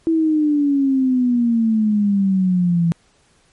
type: exponential sweep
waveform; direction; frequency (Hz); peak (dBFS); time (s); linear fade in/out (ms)
sine; down; 329.6 to 165.7; -13; 0.07-2.92; 0
effects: pink hiss -57 dBFS RMS until 3.52 s + MP3 48 kbps